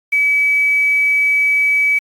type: tone with quantisation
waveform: sine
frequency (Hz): 2287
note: D7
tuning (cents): -47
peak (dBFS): -11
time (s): 0.12-1.99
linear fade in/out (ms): 10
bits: 6
effects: AAC 64 kbps